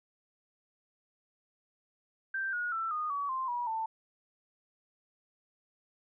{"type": "tone with pitch steps", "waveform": "sine", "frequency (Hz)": [1568, 1446.2, 1333.8, 1230.2, 1134.7, 1046.5, 965.2, 890.2], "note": ["G6", "F#6", "E6", "D#6", "C#6", "C6", "B5", "A5"], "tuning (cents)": [0, -40, 20, -20, 40, 0, -40, 20], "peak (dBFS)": -31, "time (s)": [2.34, 3.86], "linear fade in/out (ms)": 5, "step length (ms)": 190, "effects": []}